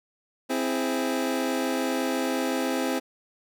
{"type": "chord", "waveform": "25% pulse", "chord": "C augmented", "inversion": "none", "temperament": "equal", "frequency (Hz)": [261.6, 329.6, 415.3], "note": ["C4", "E4", "G#4"], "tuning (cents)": [0, 0, 0], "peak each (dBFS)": [-23, -27, -29], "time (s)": [0.49, 3], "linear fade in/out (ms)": 20, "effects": []}